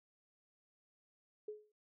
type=tone with exponential decay; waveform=sine; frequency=423.7 Hz; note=G#4; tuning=35 cents sharp; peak=-39 dBFS; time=1.48-1.72 s; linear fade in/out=5 ms; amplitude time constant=51 ms; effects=none